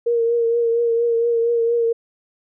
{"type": "tone with vibrato", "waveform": "sine", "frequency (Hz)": 466.2, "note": "A#4", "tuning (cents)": 0, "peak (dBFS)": -15, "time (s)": [0.06, 1.93], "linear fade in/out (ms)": 10, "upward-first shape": "triangle", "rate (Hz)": 4.3, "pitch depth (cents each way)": 34, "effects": []}